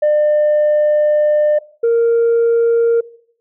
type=tone pair in turn; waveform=sine; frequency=600 / 464.6 Hz; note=D5 / A#4; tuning=+37 / -6 cents; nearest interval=major third; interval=443 cents; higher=first; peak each=-8 dBFS; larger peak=neither; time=0.02-1.59 / 1.83-3.01 s; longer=first; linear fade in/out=10 ms; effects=noise-tail reverb RT60 0.6 s tail -20 dB re dry + tanh soft clip ceiling -8 dBFS